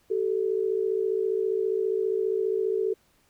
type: tone pair together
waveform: sine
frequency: 383.3 / 438.2 Hz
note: G4 / A4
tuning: -39 / -7 cents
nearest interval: major second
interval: 232 cents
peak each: -26 dBFS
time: 0.1-2.94 s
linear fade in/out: 10 ms
effects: pink hiss -65 dBFS RMS until 3.29 s